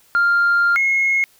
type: tone pair in turn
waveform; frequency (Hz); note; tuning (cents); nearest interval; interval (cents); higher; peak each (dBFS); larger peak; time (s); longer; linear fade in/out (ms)
sine; 1396.9 / 2164; F6 / C#7; 0 / -42; minor sixth; 758; second; -11 / -13; first; 0.15-0.76 / 0.76-1.24; first; 0
effects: tanh soft clip ceiling -10 dBFS + white hiss -54 dBFS RMS until 1.39 s